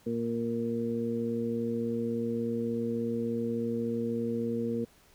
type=harmonic tone; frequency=116.54 Hz; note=A#2; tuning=in tune; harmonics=1 / 2 / 3 / 4; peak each=-40 / -31 / -39 / -33 dBFS; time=0.06-4.85 s; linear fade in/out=10 ms; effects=pink hiss -61 dBFS RMS until 5.14 s